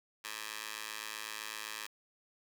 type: tone with high-pass filter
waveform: 15% pulse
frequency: 107.8 Hz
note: A2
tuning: 35 cents flat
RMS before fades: -43 dBFS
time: 0.24-1.87 s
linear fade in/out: 10 ms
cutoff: 1700 Hz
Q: 0.76
effects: none